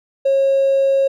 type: tone with hard clipping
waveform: triangle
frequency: 544 Hz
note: C#5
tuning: 33 cents flat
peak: -12 dBFS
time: 0.25-1.08 s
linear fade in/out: 10 ms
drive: 3 dB
effects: none